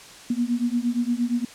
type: beating tone pair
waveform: sine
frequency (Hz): 236 / 244.6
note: A#3 / B3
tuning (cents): +22 / -16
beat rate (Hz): 8.6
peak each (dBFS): -24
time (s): 0.3-1.45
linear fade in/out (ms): 5
effects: white hiss -44 dBFS RMS until 1.54 s + low-pass 8000 Hz 12 dB/octave